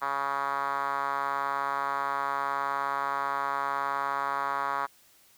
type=tone with band-pass filter; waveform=5% pulse; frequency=139.2 Hz; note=C#3; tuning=8 cents sharp; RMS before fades=-30 dBFS; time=0.01-4.87 s; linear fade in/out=20 ms; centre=1100 Hz; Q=2.8; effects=white hiss -60 dBFS RMS until 5.37 s